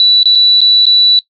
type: tone with dropouts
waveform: sine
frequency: 3951 Hz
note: B7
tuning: in tune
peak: -4 dBFS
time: 0-1.19 s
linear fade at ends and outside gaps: 1 ms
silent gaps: 0.231-0.256 / 0.351-0.355 / 0.606-0.615 / 0.855-0.866 s
effects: noise-tail reverb RT60 0.1 s tail -19 dB re dry